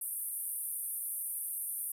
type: band-pass noise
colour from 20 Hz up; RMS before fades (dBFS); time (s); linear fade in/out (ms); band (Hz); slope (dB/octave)
pink; -38; 0.01-1.92; 5; 9100 to 14000; 96
effects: none